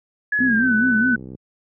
sine tone with pitch glide, 1693 to 1499.6 Hz, G#6 to F#6, +33 to +23 cents, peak -17 dBFS, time 0.32-1.16 s, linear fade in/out 5 ms, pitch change -210 cents, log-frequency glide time 0.44-0.72 s
click train, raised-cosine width 3 ms, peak -22 dBFS, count 63, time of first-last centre 0.39-1.35 s, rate 64.6 Hz
sine tone with vibrato, 236.4 Hz, A#3, 24 cents sharp, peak -17 dBFS, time 0.4-1.16 s, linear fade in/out 10 ms, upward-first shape sine, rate 4.8 Hz, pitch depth 170 cents each way
effects high-pass 100 Hz 12 dB/octave

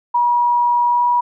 sine tone with pitch glide, 962 to 968.1 Hz, B5 to B5, -46 to -35 cents, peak -12 dBFS, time 0.14-1.21 s, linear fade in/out 10 ms, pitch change +11 cents, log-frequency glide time 0.87-1.03 s, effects none

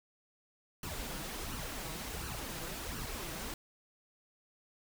pink noise with flanger, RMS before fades -41 dBFS, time 0.83-3.54 s, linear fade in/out 2 ms, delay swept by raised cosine 0.68 to 6.28 ms, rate 1.4 Hz, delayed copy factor +0.6, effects none

